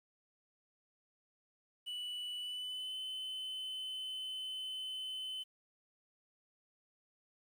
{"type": "tone with pitch glide", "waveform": "triangle", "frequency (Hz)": [2960, 3043], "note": ["F#7", "F#7"], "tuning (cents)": [0, 48], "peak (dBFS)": -38, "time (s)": [1.86, 5.44], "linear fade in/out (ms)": 20, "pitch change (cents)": 48, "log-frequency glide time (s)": [2.4, 2.96], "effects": ["11-bit"]}